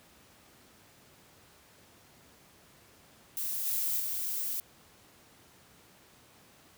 violet noise with level steps, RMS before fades -34 / -31 / -34 dBFS, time 3.37-4.6 s, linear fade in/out 0 ms, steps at 3.65 / 3.99 s, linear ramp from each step 20 ms, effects pink hiss -59 dBFS RMS until 6.77 s + high-pass 80 Hz 12 dB/octave

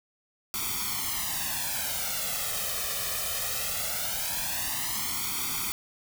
white noise with flanger, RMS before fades -31 dBFS, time 0.54-5.72 s, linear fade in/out 0 ms, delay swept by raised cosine 0.87 to 1.65 ms, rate 0.2 Hz, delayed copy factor +0.95, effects none

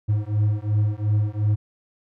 triangle beating tone pair, 103.83 / 106.63 Hz, G#2 / G#2, 0 / +46 cents, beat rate 2.8 Hz, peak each -20 dBFS, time 0.08-1.56 s, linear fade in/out 20 ms, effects none

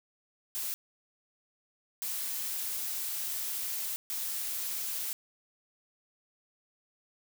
blue noise bursts at uneven times, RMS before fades -35 dBFS, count 3, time 0.55-0.74 / 2.02-3.96 / 4.1-5.13 s, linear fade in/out 0 ms, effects none

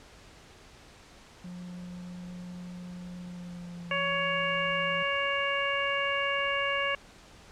triangle tone with pitch glide, 178.5 to 170.83 Hz, F3 to F3, +38 to -38 cents, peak -37 dBFS, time 1.44-5.03 s, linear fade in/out 5 ms, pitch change -76 cents, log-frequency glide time 3.21-4.17 s
harmonic tone, 559 Hz, C#5, 14 cents sharp, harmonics 1 / 2 / 3 / 4 / 5, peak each -33 / -33 / -33 / -33 / -33 dBFS, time 3.91-6.95 s, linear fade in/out 2 ms
effects pink hiss -53 dBFS RMS until 7.51 s + low-pass 7000 Hz 12 dB/octave

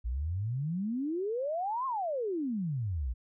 sine exponential two-way sweep, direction up then down, 55 to 1091 to 55 Hz, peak -30 dBFS, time 0.04-3.14 s, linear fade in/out 20 ms, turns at 1.86 s, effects none

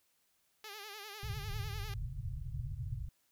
5% pulse tone with vibrato, 415.3 Hz, G#4, in tune, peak -34 dBFS, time 0.64-1.94 s, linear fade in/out 2 ms, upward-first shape sine, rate 10 Hz, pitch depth 91 cents each way
white low-pass noise, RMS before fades -40 dBFS, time 1.23-3.09 s, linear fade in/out 5 ms, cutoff 140 Hz, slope 96 dB/octave
effects white hiss -75 dBFS RMS until 3.31 s

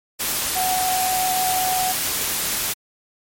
sine tone in noise, 744 Hz, F#5, 9 cents sharp, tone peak -20 dBFS, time 0.55-1.93 s, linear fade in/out 20 ms, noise white, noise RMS -23 dBFS, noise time 0.19-2.74 s, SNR 0 dB, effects MP3 64 kbps

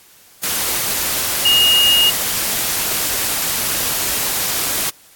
sine tone in noise, 2857 Hz, F7, 39 cents sharp, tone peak -10 dBFS, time 1.45-2.1 s, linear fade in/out 5 ms, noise white, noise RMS -19 dBFS, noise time 0.43-4.9 s, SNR +6 dB, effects white hiss -47 dBFS RMS until 5.15 s + AAC 64 kbps

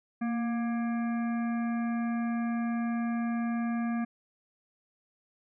harmonic tone with a mistuned harmonic, 236.6 Hz, A#3, 26 cents sharp, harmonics 1 / 3 / 5 / 7 / 9 / 10, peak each -28 / -40 / -44 / -44 / -52 / -52 dBFS, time 0.21-4.05 s, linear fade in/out 10 ms, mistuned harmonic 1, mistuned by -38 cents, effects none

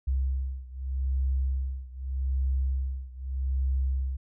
sine beating tone pair, 65.7 / 66.52 Hz, C2 / C2, +8 / +29 cents, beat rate 0.82 Hz, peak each -28 / -30 dBFS, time 0.07-4.17 s, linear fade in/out 10 ms, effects none

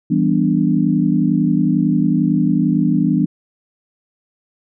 sine chord, E minor seventh, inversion none, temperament equal, 164.81 / 196 / 246.9 / 293.7 Hz, E3 / G3 / B3 / D4, 0 / 0 / 0 / 0 cents, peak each -18 dBFS, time 0.1-3.26 s, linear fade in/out 10 ms, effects none

